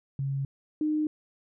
sine tone pair in turn, 137.3 / 305.7 Hz, C#3 / D#4, -16 / -30 cents, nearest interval octave + major second, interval 1386 cents, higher second, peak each -27 / -24 dBFS, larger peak second, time 0.19-0.45 / 0.81-1.07 s, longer neither, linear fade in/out 2 ms, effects none

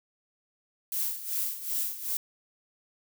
violet noise with tremolo, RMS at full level -29 dBFS, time 0.92-2.17 s, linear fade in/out 2 ms, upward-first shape sine, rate 2.6 Hz, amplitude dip 75%, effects none

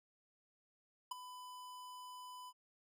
square tone with ADSR envelope, 1000 Hz, B5, 21 cents sharp, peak -37 dBFS, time 1.11-2.53 s, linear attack 7 ms, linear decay 13 ms, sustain -13 dB, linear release 48 ms, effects none

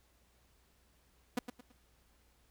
sawtooth tone with echo, 245.8 Hz, B3, 8 cents flat, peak -26 dBFS, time 1.37-1.39 s, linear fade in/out 5 ms, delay 110 ms, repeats 3, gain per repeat -10 dB, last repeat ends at 1.72 s, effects added 60 Hz sine -70 dBFS peak until 2.5 s + pink hiss -71 dBFS RMS until 2.5 s

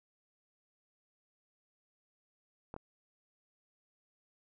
clicks, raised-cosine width 1 ms, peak -29 dBFS, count 2, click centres 2.741 / 2.764 s, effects none

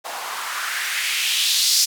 blue noise with band-pass filter sweep, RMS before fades -22 dBFS, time 0.04-1.86 s, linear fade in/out 20 ms, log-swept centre 740 to 5300 Hz, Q 2.4, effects none

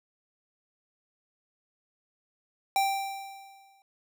square tone with exponential decay, 784 Hz, G5, in tune, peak -22 dBFS, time 2.76-3.82 s, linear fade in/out 1 ms, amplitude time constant 230 ms, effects none

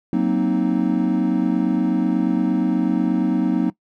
triangle chord, C half-diminished seventh, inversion second, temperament equal, 185 / 233.1 / 261.6 / 311.1 Hz, Gb3 / Bb3 / C4 / Eb4, 0 / 0 / 0 / 0 cents, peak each -20 dBFS, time 0.13-3.7 s, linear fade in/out 2 ms, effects noise-tail reverb RT60 0.1 s tail -19 dB re dry

